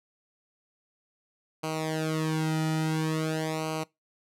sawtooth tone with flanger, 157.8 Hz, D#3, 25 cents sharp, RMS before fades -29 dBFS, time 1.63-3.84 s, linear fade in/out 10 ms, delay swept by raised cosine 0.56 to 1.86 ms, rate 0.48 Hz, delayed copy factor -1, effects noise-tail reverb RT60 0.2 s tail -23 dB re dry + low-pass 12000 Hz 12 dB/octave

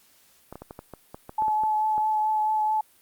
clicks, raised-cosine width 1 ms, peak -24 dBFS, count 12, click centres 0.526 / 0.556 / 0.62 / 0.709 / 0.791 / 0.937 / 1.145 / 1.294 / 1.422 / 1.482 / 1.636 / 1.98 s
sine tone with vibrato, 861 Hz, A5, 38 cents flat, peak -21 dBFS, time 1.38-2.81 s, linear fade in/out 5 ms, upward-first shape triangle, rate 4.6 Hz, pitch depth 17 cents each way
effects white hiss -59 dBFS RMS until 3.01 s + Opus 48 kbps

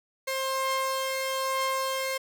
sawtooth tone pair together, 530 / 1061.1 Hz, C5 / C6, +22 / +24 cents, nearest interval octave, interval 1202 cents, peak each -26 dBFS, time 0.27-2.18 s, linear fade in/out 10 ms, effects none

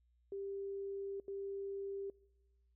sine tone bursts at uneven times, 394.9 Hz, G4, 13 cents sharp, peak -40 dBFS, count 2, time 0.32-1.2 / 1.28-2.1 s, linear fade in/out 2 ms, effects noise-tail reverb RT60 1.0 s tail -24 dB re dry + added 60 Hz sine -70 dBFS peak until 2.75 s

